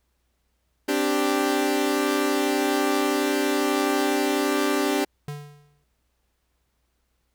sawtooth chord, C suspended second, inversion none, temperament equal, 261.6 / 293.7 / 392 Hz, C4 / D4 / G4, 0 / 0 / 0 cents, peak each -24 / -20 / -21 dBFS, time 0.88-5.05 s, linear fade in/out 10 ms
square tone with exponential decay, 146.1 Hz, D3, 9 cents flat, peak -29 dBFS, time 5.28-5.84 s, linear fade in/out 2 ms, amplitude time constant 120 ms
effects added 60 Hz sine -70 dBFS peak until 7.34 s + pink hiss -74 dBFS RMS until 7.34 s

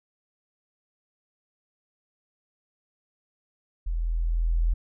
sine tone with level ramp, 41.55 Hz, E1, 15 cents sharp, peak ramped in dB -25 to -19 dBFS, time 3.86-4.74 s, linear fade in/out 10 ms, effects none

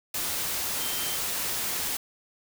sine tone in noise, 3136 Hz, G7, in tune, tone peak -38 dBFS, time 0.8-1.17 s, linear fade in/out 5 ms, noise white, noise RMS -30 dBFS, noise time 0.14-1.97 s, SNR -11 dB, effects none

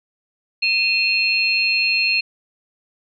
sine tone cluster, 2499 / 2698 / 4247 Hz, D#7 / E7 / C8, +7 / +40 / +25 cents, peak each -20 dBFS, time 0.62-2.21 s, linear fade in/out 10 ms, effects none

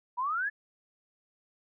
sine exponential sweep, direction up, 950 to 1760 Hz, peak -28 dBFS, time 0.17-0.5 s, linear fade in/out 20 ms, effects none

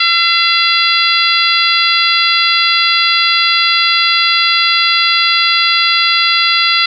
harmonic tone, 680 Hz, F5, 46 cents flat, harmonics 2 / 3 / 4 / 5 / 6 / 7, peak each -16 / -16 / -16 / -16 / -16 / -16 dBFS, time 0-6.86 s, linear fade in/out 5 ms, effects none

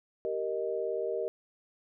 sine chord, Eb major, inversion first, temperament just, 388.9 / 466.7 / 622.3 Hz, G4 / Bb4 / Eb5, -14 / +2 / 0 cents, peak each -35 / -33 / -35 dBFS, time 0.25-1.28 s, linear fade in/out 0 ms, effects none

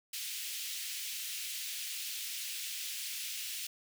pink high-pass noise, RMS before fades -40 dBFS, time 0.13-3.67 s, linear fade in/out 5 ms, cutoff 2500 Hz, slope 24 dB/octave, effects none

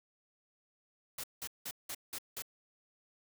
white noise bursts, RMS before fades -41 dBFS, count 6, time 1.18-2.422 s, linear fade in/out 5 ms, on 57 ms, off 180 ms, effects none

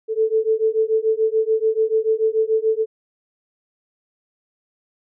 sine beating tone pair, 437.5 / 444.4 Hz, A4 / A4, -10 / +17 cents, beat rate 6.9 Hz, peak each -19 dBFS, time 0.08-2.86 s, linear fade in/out 50 ms, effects none

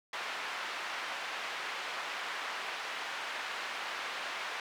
pink band-pass noise, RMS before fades -39 dBFS, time 0.13-4.6 s, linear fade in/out 2 ms, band 980 to 3000 Hz, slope 12 dB/octave, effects none

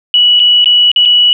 sine tone with dropouts, 2939 Hz, F#7, 12 cents flat, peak -4 dBFS, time 0.14-1.33 s, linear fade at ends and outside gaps 1 ms, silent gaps 0.395-0.4 / 0.644-0.658 / 0.916-0.961 / 1.053-1.057 s, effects none

